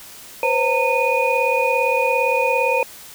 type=tone cluster; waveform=sine; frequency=497.5 / 535 / 915 / 2475 Hz; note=B4 / C5 / A#5 / D#7; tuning=+13 / +38 / -32 / -10 cents; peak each=-21 dBFS; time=0.43-2.83 s; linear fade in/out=2 ms; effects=white hiss -40 dBFS RMS until 3.14 s